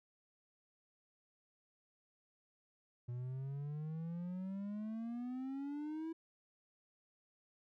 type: exponential sweep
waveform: triangle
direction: up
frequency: 119.8 to 329.6 Hz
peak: -38 dBFS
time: 3.08-6.13 s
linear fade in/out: 10 ms
effects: none